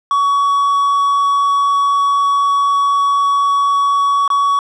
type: tone with dropouts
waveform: triangle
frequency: 1126 Hz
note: C#6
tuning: 27 cents sharp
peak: -9 dBFS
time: 0.11-4.59 s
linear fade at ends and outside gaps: 1 ms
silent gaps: 4.278-4.302 s
effects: resampled to 24000 Hz